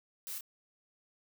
blue noise with echo, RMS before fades -42 dBFS, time 0.27-0.38 s, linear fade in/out 0 ms, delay 28 ms, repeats 1, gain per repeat -3 dB, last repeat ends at 0.408 s, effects none

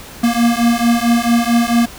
square beating tone pair, 233.1 / 237.6 Hz, A#3 / A#3, 0 / +33 cents, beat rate 4.5 Hz, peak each -15 dBFS, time 0.23-1.86 s, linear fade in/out 10 ms, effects pink hiss -35 dBFS RMS until 1.98 s

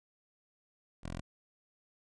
10% pulse tone, 42.78 Hz, F1, 35 cents flat, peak -31 dBFS, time 1.03-1.21 s, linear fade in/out 10 ms, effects resampled to 22050 Hz

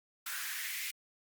white noise with high-pass filter sweep, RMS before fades -39 dBFS, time 0.26-0.91 s, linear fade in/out 5 ms, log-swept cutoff 1400 to 2300 Hz, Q 3.9, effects Opus 48 kbps

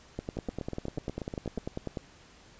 two click trains, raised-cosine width 2 ms, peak -22 / -20 dBFS, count 11 / 19, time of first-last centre 0.37-1.581 / 0.19-1.972 s, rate 8.26 / 10.1 Hz, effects pink hiss -56 dBFS RMS until 2.59 s + resampled to 16000 Hz

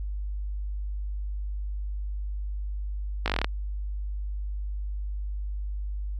slowing click train, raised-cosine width 0.3 ms, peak -9 dBFS, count 9, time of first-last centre 3.26-3.445 s, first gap 18 ms, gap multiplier 1.07, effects added 50 Hz sine -29 dBFS peak until 6.19 s

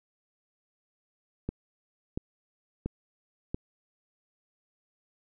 click train, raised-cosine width 3 ms, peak -18 dBFS, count 4, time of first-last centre 1.49-3.545 s, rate 1.46 Hz, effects none

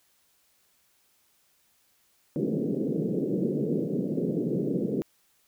pink band-pass noise, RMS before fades -28 dBFS, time 2.36-5.02 s, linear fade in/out 0 ms, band 150 to 490 Hz, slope 48 dB/octave, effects white hiss -67 dBFS RMS until 5.47 s

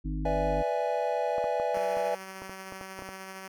harmonic tone, 51.3 Hz, G#1, 21 cents flat, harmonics 1 / 3 / 5 / 6, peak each -31 / -36 / -38 / -39 dBFS, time 0.04-0.63 s, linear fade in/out 20 ms
triangle chord, E dominant seventh, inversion second, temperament equal, 493.9 / 587.3 / 659.3 / 830.6 Hz, B4 / D5 / E5 / G#5, 0 / 0 / 0 / 0 cents, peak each -30 dBFS, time 0.25-2.15 s, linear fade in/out 5 ms
clicks, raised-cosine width 1 ms, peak -26 dBFS, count 12, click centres 1.382 / 1.442 / 1.599 / 1.771 / 1.97 / 2.42 / 2.495 / 2.723 / 2.812 / 2.991 / 3.022 / 3.09 s
5% pulse tone with tremolo, 190.6 Hz, G3, 48 cents flat, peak -28 dBFS, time 1.74-3.48 s, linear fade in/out 5 ms, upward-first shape sine, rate 13 Hz, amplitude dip 25%
effects none

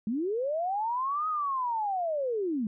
sine linear two-way sweep, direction up then down, 201 to 1271 to 201 Hz, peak -27 dBFS, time 0.07-2.67 s, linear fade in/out 2 ms, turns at 1.28 s, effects none

